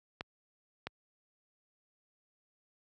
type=clicks; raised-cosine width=0.3 ms; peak=-21 dBFS; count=2; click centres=0.209 / 0.87 s; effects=high-pass 60 Hz 12 dB/octave